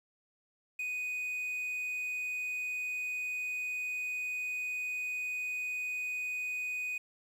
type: tone with quantisation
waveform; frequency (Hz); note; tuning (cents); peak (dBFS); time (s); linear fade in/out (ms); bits
triangle; 2489; D#7; 0; -32; 0.79-6.98; 5; 10
effects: none